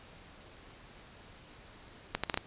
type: accelerating click train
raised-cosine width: 0.3 ms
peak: -14 dBFS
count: 5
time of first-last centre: 2.15-2.375 s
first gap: 86 ms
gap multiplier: 0.72
effects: pink hiss -54 dBFS RMS until 2.46 s + resampled to 8000 Hz